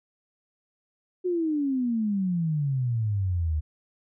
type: exponential sweep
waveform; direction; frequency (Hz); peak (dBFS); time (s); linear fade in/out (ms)
sine; down; 370 to 74.4; -23; 1.24-3.61; 20
effects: none